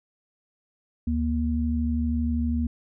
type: tone pair together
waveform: sine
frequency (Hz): 74.7 / 236.7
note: D2 / A#3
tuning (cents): +30 / +27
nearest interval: octave + minor sixth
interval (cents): 1997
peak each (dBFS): -25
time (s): 1.07-2.67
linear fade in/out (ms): 5
effects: none